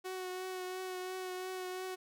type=tone with vibrato; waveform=sawtooth; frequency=370 Hz; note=F#4; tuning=in tune; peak=-35 dBFS; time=0.04-1.96 s; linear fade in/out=20 ms; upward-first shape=triangle; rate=2.9 Hz; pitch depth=22 cents each way; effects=none